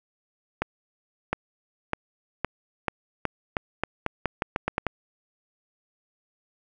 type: accelerating click train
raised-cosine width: 0.5 ms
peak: -9 dBFS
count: 15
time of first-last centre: 0.62-4.867 s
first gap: 710 ms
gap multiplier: 0.85
effects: none

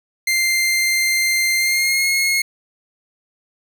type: tone with pitch glide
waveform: sawtooth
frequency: 2093 to 2161 Hz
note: C7 to C#7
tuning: 0 to -45 cents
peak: -12 dBFS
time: 0.27-2.42 s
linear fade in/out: 5 ms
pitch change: +55 cents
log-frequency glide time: 1.57-2.07 s
effects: none

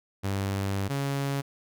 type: tone pair in turn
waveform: sawtooth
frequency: 98.2 / 139.17 Hz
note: G2 / C#3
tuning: +4 / +7 cents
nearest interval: tritone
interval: 603 cents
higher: second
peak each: -23 dBFS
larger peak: neither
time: 0.23-0.89 / 0.89-1.42 s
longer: first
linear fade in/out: 20 ms
effects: none

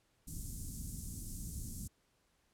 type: band-stop noise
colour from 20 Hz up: pink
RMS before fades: -43 dBFS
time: 0.27-1.88 s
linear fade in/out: 10 ms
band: 230 to 6900 Hz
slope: 24 dB/octave
effects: pink hiss -75 dBFS RMS until 2.53 s + low-pass 12000 Hz 12 dB/octave

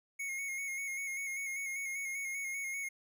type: tone with vibrato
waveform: square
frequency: 2182 Hz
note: C#7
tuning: 28 cents flat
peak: -37 dBFS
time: 0.19-2.89 s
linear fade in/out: 10 ms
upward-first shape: square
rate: 5.1 Hz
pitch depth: 31 cents each way
effects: none

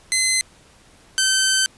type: tone pair in turn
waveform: 10% pulse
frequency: 2057 / 1541 Hz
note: C7 / G6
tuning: -30 / -30 cents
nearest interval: perfect fourth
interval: 500 cents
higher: first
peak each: -7 dBFS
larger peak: neither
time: 0.12-0.41 / 1.18-1.66 s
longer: second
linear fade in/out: 0 ms
effects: pink hiss -51 dBFS RMS until 1.77 s + resampled to 24000 Hz

